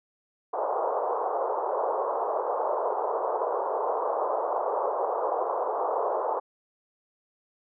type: band-pass noise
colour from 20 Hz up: pink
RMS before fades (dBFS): -28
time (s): 0.53-6.4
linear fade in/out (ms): 10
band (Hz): 430 to 1100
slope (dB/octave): 48
effects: none